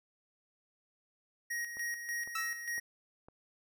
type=tone with tremolo; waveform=square; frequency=1886 Hz; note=A#6; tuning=20 cents sharp; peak=-35 dBFS; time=1.5-2.8 s; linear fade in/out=10 ms; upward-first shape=square; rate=3.4 Hz; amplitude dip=55%
type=click train; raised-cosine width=1 ms; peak=-39 dBFS; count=4; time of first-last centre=1.77-3.285 s; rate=1.98 Hz
type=tone with exponential decay; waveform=sawtooth; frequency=1318.5 Hz; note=E6; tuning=in tune; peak=-29 dBFS; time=2.35-2.66 s; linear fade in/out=5 ms; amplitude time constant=67 ms
effects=none